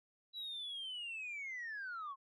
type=linear sweep; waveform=sine; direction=down; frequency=3951 to 1052 Hz; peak=-40 dBFS; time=0.33-2.16 s; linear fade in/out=50 ms; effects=tanh soft clip ceiling -39 dBFS